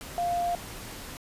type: tone in noise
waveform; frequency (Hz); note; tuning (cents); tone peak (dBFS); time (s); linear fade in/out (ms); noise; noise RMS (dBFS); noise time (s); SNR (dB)
sine; 698.5; F5; 0; -25; 0.18-0.55; 0; pink; -41; 0.01-1.17; +13
effects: resampled to 32000 Hz